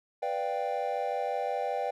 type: chord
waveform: triangle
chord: G dominant seventh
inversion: first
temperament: equal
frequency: 493.9 / 587.3 / 698.5 / 784 Hz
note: B4 / D5 / F5 / G5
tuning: 0 / 0 / 0 / 0 cents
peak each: -33 / -33 / -34 / -31 dBFS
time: 0.22-1.91 s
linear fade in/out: 10 ms
effects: none